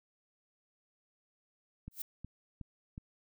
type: click train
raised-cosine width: 5 ms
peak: -31 dBFS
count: 4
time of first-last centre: 1.88-2.979 s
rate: 2.73 Hz
type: noise with exponential growth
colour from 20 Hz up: violet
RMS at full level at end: -34 dBFS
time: 1.91-2.02 s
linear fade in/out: 5 ms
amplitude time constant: 23 ms
effects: none